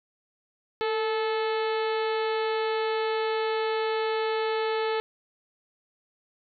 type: harmonic tone with a mistuned harmonic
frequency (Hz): 434.8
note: A4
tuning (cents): -21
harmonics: 1 / 2 / 3 / 4 / 5 / 6 / 7 / 8 / 9 / 10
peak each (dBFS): -26 / -32 / -36 / -38 / -40 / -42 / -43 / -44 / -45 / -46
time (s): 0.81-5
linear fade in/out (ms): 0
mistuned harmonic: 1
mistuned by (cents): +40
effects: none